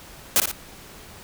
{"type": "noise with echo", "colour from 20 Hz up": "white", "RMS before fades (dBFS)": -17, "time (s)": [0.36, 0.4], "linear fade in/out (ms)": 0, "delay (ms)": 57, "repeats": 2, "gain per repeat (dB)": -6, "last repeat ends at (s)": 0.514, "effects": ["pink hiss -44 dBFS RMS until 1.23 s"]}